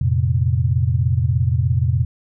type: chord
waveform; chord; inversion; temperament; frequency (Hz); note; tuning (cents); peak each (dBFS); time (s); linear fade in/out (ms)
sine; F suspended fourth; none; equal with one note detuned; 87.31 / 113.81 / 130.81; F2 / Bb2 / C3; 0 / -41 / 0; -19; 0.01-2.05; 5
effects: none